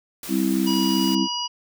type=noise; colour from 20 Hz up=white; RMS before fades=-35 dBFS; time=0.23-1.15 s; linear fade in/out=2 ms
type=chord; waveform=sine; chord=C major; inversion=second; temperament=just; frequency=196.22 / 261.6 / 327 Hz; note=G3 / C4 / E4; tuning=+2 / 0 / -14 cents; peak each=-23 dBFS; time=0.28-1.28 s; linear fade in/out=50 ms
type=harmonic tone; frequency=969 Hz; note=B5; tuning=33 cents flat; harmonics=1 / 3 / 5 / 6; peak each=-30 / -28 / -29 / -37 dBFS; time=0.66-1.48 s; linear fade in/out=20 ms
effects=none